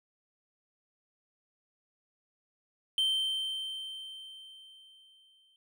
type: tone with exponential decay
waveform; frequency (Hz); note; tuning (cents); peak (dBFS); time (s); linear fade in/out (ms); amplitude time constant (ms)
triangle; 3116; G7; -11; -23; 2.98-5.56; 1; 560
effects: none